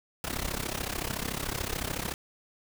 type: noise with amplitude modulation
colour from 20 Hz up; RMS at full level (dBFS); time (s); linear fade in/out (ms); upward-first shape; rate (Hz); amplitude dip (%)
pink; -30; 0.24-2.14; 0; sine; 33.7; 85
effects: none